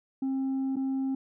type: tone with dropouts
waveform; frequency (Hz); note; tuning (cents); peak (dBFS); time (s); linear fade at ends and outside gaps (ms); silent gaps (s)
sine; 267; C4; +35; -24; 0.22-1.15; 5; 0.759-0.766
effects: tanh soft clip ceiling -26 dBFS